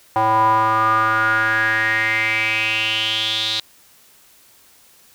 square tone with band-pass filter sweep, 110 Hz, A2, in tune, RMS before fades -18 dBFS, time 0.16-3.6 s, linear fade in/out 0 ms, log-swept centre 870 to 3900 Hz, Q 7.1, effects white hiss -51 dBFS RMS until 5.14 s

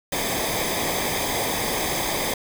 pink noise with comb filter, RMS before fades -25 dBFS, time 0.12-2.34 s, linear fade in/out 5 ms, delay 0.71 ms, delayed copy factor -0.7, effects none

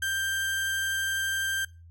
35% pulse tone, 1578 Hz, G6, 11 cents sharp, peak -25 dBFS, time 0.02-1.65 s, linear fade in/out 5 ms, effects noise-tail reverb RT60 0.3 s tail -22 dB re dry + added 84 Hz sine -47 dBFS peak until 1.9 s

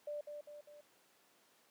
sine tone with echo, 590 Hz, D5, 8 cents sharp, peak -39 dBFS, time 0.07-0.21 s, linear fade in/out 5 ms, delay 200 ms, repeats 3, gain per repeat -5 dB, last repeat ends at 0.81 s, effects pink hiss -69 dBFS RMS until 1.7 s + high-pass 300 Hz 12 dB/octave

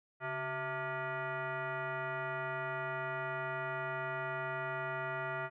sine tone with frequency modulation, 380 Hz, F#4, 46 cents sharp, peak -35 dBFS, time 0.2-5.5 s, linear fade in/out 50 ms, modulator 519 Hz, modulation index 3.1, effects none

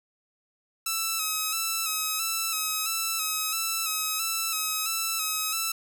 5% pulse tone with vibrato, 1300 Hz, E6, 24 cents flat, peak -15 dBFS, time 0.86-5.72 s, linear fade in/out 5 ms, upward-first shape square, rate 1.5 Hz, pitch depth 34 cents each way, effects none

